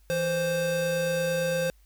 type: tone pair together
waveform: square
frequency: 164.81 / 523.2 Hz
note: E3 / C5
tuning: 0 / 0 cents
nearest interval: octave + minor sixth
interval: 2000 cents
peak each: -33 / -26 dBFS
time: 0.1-1.7 s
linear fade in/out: 0 ms
effects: added 50 Hz sine -55 dBFS peak until 1.85 s + white hiss -67 dBFS RMS until 1.85 s